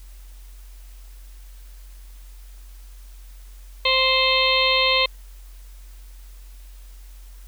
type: harmonic tone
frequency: 523.3 Hz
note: C5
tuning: in tune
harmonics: 1 / 2 / 4 / 5 / 6 / 7 / 8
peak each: -24 / -24 / -24 / -24 / -24 / -24 / -24 dBFS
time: 3.85-5.06 s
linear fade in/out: 5 ms
effects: added 45 Hz sine -39 dBFS peak until 7.47 s + white hiss -54 dBFS RMS until 7.47 s